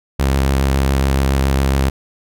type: tone with vibrato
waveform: sawtooth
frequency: 67.6 Hz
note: C#2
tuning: 43 cents flat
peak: -9 dBFS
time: 0.19-1.9 s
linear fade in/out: 10 ms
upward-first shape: triangle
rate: 7.2 Hz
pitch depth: 29 cents each way
effects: none